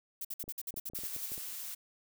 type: noise bursts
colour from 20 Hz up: violet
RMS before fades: -39 dBFS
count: 13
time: 0.21-1.352 s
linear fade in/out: 5 ms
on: 38 ms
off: 54 ms
type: clicks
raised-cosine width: 2 ms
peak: -36 dBFS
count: 11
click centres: 0.44 / 0.48 / 0.741 / 0.774 / 0.899 / 0.935 / 0.989 / 1.036 / 1.164 / 1.319 / 1.379 s
type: noise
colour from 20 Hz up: blue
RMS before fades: -42 dBFS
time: 0.95-1.75 s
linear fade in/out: 10 ms
effects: none